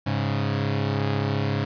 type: tone pair together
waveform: sawtooth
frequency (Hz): 102.9 / 137.36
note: G#2 / C#3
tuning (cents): -16 / -15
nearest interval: perfect fourth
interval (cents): 501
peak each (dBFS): -21 / -22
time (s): 0.06-1.65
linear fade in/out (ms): 10
effects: resampled to 11025 Hz + 8-bit